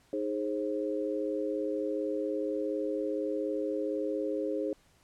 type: chord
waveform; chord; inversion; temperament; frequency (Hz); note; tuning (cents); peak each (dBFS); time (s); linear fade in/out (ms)
sine; Ab major; second; equal with one note detuned; 311.1 / 415.3 / 532.7; Eb4 / Ab4 / C5; 0 / 0 / +31; -34; 0.13-4.73; 2
effects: pink hiss -65 dBFS RMS until 5.03 s + low-pass 11000 Hz 12 dB/octave